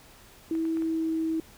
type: tone with pitch glide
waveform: sine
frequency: 324.8 to 322.2 Hz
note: E4 to E4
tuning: -26 to -39 cents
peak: -25 dBFS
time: 0.51-1.4 s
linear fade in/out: 2 ms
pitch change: -13 cents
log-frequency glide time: 0.78-1.13 s
type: clicks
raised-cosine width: 0.5 ms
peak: -31 dBFS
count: 4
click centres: 0.552 / 0.653 / 0.771 / 0.822 s
effects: pink hiss -53 dBFS RMS until 1.57 s